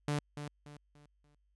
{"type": "tone with echo", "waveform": "sawtooth", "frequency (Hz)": 146.83, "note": "D3", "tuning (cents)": 0, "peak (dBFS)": -27, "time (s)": [0.08, 0.19], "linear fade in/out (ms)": 2, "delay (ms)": 290, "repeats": 4, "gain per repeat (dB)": -9, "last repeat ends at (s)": 1.35, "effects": ["added 50 Hz sine -70 dBFS peak until 1.55 s", "resampled to 24000 Hz"]}